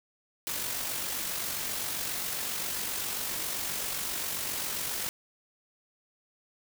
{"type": "noise with amplitude modulation", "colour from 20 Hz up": "white", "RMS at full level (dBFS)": -32, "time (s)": [0.47, 5.09], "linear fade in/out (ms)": 0, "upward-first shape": "sine", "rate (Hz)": 47.5, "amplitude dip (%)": 35, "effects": []}